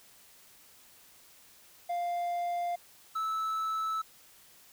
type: tone pair in turn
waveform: triangle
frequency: 698.5 / 1308 Hz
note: F5 / E6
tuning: 0 / -14 cents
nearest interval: major seventh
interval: 1086 cents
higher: second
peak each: -28 dBFS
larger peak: neither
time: 1.89-2.76 / 3.15-4.02 s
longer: neither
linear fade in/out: 10 ms
effects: white hiss -58 dBFS RMS until 4.72 s